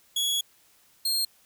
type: tone pair in turn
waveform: sawtooth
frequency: 3355 / 4222 Hz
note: G#7 / C8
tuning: +17 / +15 cents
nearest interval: major third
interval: 398 cents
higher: second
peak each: -21 / -21 dBFS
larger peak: neither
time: 0.16-0.41 / 1.05-1.25 s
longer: first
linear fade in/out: 5 ms
effects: white hiss -61 dBFS RMS until 1.45 s